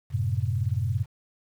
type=chord; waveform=sine; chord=F# diminished; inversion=none; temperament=equal; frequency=92.5 / 110 / 130.81 Hz; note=F#2 / A2 / C3; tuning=0 / 0 / 0 cents; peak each=-28 / -27 / -29 dBFS; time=0.1-1.06 s; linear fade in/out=50 ms; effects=9-bit